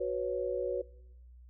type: chord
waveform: sine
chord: F# suspended fourth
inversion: none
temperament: equal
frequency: 370 / 493.9 / 554.4 Hz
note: F#4 / B4 / C#5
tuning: 0 / 0 / 0 cents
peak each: -35 / -34 / -35 dBFS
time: 0-0.82 s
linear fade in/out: 10 ms
effects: noise-tail reverb RT60 0.9 s tail -22 dB re dry + added 61 Hz sine -51 dBFS peak until 1.49 s